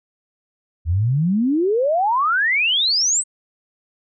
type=exponential sweep; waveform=sine; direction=up; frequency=77 to 8400 Hz; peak=-15 dBFS; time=0.85-3.24 s; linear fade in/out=50 ms; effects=none